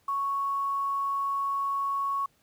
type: tone with quantisation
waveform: sine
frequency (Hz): 1108.7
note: C#6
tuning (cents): 0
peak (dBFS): -26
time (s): 0.08-2.26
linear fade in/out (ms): 5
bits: 9
effects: pink hiss -67 dBFS RMS until 2.42 s + high-pass 60 Hz 12 dB/octave